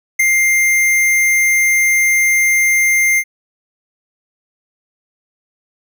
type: tone with ADSR envelope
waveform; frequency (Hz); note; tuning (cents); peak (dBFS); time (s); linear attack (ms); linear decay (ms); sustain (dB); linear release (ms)
square; 2100; C7; +6; -8; 0.19-3.24; 10; 6; -3; 59
effects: none